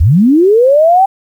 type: linear sweep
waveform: sine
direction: up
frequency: 63.1 to 792 Hz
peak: -4 dBFS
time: 0-1.06 s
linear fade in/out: 10 ms
effects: 7-bit